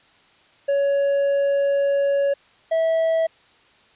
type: tone pair in turn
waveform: triangle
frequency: 560 / 651.4 Hz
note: C#5 / E5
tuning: +18 / -21 cents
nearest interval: minor third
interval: 261 cents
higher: second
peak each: -15 dBFS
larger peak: neither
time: 0.68-2.34 / 2.71-3.27 s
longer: first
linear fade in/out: 10 ms
effects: white hiss -55 dBFS RMS until 3.95 s + resampled to 8000 Hz